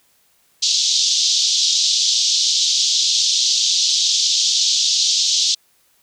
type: band-pass noise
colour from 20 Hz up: pink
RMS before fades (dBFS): -17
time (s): 0.62-5.55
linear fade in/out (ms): 10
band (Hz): 3400 to 6600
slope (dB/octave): 48
effects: white hiss -59 dBFS RMS until 6.02 s